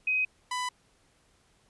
sine / sawtooth tone pair in turn, 2519 / 997.4 Hz, D#7 / B5, +21 / +17 cents, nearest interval octave + major third, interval 1604 cents, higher first, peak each -24 / -26 dBFS, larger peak first, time 0.07-0.25 / 0.51-0.69 s, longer neither, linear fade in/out 5 ms, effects pink hiss -66 dBFS RMS until 1.69 s + resampled to 24000 Hz

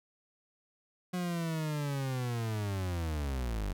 40% pulse linear sweep, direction down, 182.1 to 46 Hz, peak -31 dBFS, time 1.13-3.73 s, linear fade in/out 10 ms, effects none

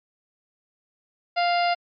harmonic tone, 698.5 Hz, F5, in tune, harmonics 1 / 2 / 3 / 4 / 5 / 6 / 7, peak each -20 / -30 / -30 / -32 / -40 / -37 / -34 dBFS, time 1.36-1.75 s, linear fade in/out 20 ms, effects MP3 64 kbps

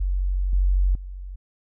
sine tone with level steps, 46.37 Hz, F#1, 5 cents sharp, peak -20 / -16 / -32 dBFS, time 0-1.36 s, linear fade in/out 10 ms, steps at 0.53 / 0.95 s, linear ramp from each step 2 ms, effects none

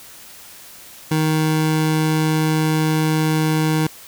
25% pulse tone, 156.5 Hz, D#3, 10 cents sharp, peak -12 dBFS, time 1.11-3.87 s, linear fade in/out 5 ms, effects white hiss -41 dBFS RMS until 4.07 s

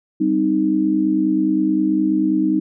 sine chord, C minor, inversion second, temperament equal, 196 / 261.6 / 311.1 Hz, G3 / C4 / Eb4, 0 / 0 / 0 cents, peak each -22 / -22 / -16 dBFS, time 0.2-2.6 s, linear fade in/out 10 ms, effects none

